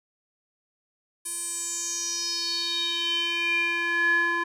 square tone with band-pass filter sweep, 341.4 Hz, F4, 39 cents flat, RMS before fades -27 dBFS, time 1.25-4.44 s, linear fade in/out 10 ms, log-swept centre 9700 to 1400 Hz, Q 6.6, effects none

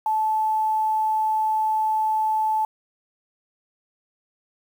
sine tone with quantisation, 870 Hz, A5, 20 cents flat, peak -19 dBFS, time 0.06-2.65 s, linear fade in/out 2 ms, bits 8, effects none

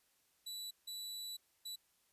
sawtooth tone bursts at uneven times, 3951 Hz, B7, in tune, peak -40 dBFS, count 3, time 0.46-0.71 / 0.87-1.37 / 1.65-1.76 s, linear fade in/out 10 ms, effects white hiss -75 dBFS RMS until 2.12 s + resampled to 32000 Hz

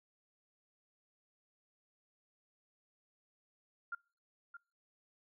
sine tone with echo, 1396.9 Hz, F6, in tune, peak -37 dBFS, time 3.92-3.95 s, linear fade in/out 5 ms, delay 620 ms, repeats 1, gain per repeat -10 dB, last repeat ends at 4.57 s, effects noise-tail reverb RT60 0.4 s tail -26 dB re dry

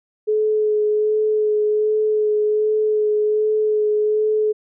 sine tone with vibrato, 426.4 Hz, G#4, 46 cents sharp, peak -15 dBFS, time 0.27-4.53 s, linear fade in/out 20 ms, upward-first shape sine, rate 1.3 Hz, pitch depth 15 cents each way, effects none

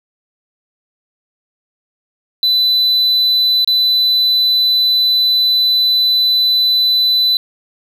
sine tone with dropouts, 4000 Hz, B7, 21 cents sharp, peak -7 dBFS, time 2.43-7.37 s, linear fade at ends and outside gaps 1 ms, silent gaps 3.646-3.675 s, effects tanh soft clip ceiling -9 dBFS + 7-bit

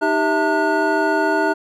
triangle tone cluster, 311.6 / 393 / 653 / 901 / 1453 Hz, D#4 / G4 / E5 / A5 / F#6, +3 / +4 / -17 / +41 / -32 cents, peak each -20 dBFS, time 0.01-1.54 s, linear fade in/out 20 ms, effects none

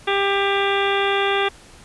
harmonic tone with a mistuned harmonic, 396.7 Hz, G4, 21 cents sharp, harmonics 1 / 2 / 3 / 4 / 5 / 6 / 7 / 8 / 9, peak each -21 / -24 / -26 / -27 / -28 / -29 / -29 / -30 / -31 dBFS, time 0.07-1.49 s, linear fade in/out 10 ms, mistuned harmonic 8, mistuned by +79 cents, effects pink hiss -46 dBFS RMS until 1.84 s + resampled to 24000 Hz

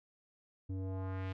square tone with low-pass filter sweep, 94.6 Hz, F#2, 39 cents sharp, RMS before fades -39 dBFS, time 0.69-1.33 s, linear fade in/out 10 ms, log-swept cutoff 270 to 3200 Hz, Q 1.3, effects none

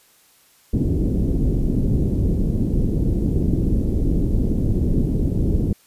pink low-pass noise, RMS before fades -19 dBFS, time 0.73-5.73 s, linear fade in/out 5 ms, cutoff 350 Hz, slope 24 dB/octave, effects white hiss -55 dBFS RMS until 5.86 s + resampled to 32000 Hz

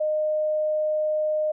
sine tone, 614 Hz, D#5, 23 cents flat, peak -21 dBFS, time 0-1.52 s, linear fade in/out 10 ms, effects none

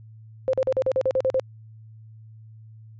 sine tone bursts, 523.3 Hz, C5, in tune, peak -18 dBFS, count 10, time 0.48-1.397 s, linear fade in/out 0 ms, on 53 ms, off 43 ms, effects added 110 Hz sine -43 dBFS peak until 2.99 s + resampled to 16000 Hz

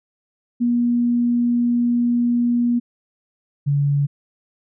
sine tone pair in turn, 239.8 / 142.59 Hz, A#3 / C#3, +49 / +49 cents, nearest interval major sixth, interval 900 cents, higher first, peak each -15 dBFS, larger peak neither, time 0.6-2.8 / 3.66-4.07 s, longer first, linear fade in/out 20 ms, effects none

